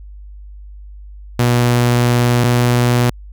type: tone pair in turn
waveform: sawtooth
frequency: 121.2 / 121.69 Hz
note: B2 / B2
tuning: -32 / -25 cents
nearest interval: unison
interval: 7 cents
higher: second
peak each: -7 dBFS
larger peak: neither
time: 1.39-2.44 / 2.44-3.1 s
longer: first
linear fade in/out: 5 ms
effects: added 50 Hz sine -32 dBFS peak until 3.32 s